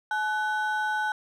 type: ring-modulated tone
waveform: triangle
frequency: 1174.7 Hz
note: D6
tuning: in tune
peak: -20 dBFS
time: 0.11-1.12 s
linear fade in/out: 2 ms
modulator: 321 Hz
effects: none